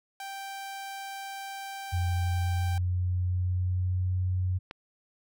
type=tone; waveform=sawtooth; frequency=784 Hz; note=G5; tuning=in tune; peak=-33 dBFS; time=0.2-2.78 s; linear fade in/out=2 ms
type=tone with pitch glide; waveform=sine; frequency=88.7 to 91.83 Hz; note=F2 to F#2; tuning=+27 to -13 cents; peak=-25 dBFS; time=1.92-4.59 s; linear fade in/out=20 ms; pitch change=+60 cents; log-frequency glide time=2.15-4.14 s
type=click; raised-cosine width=0.3 ms; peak=-23 dBFS; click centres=4.711 s
effects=none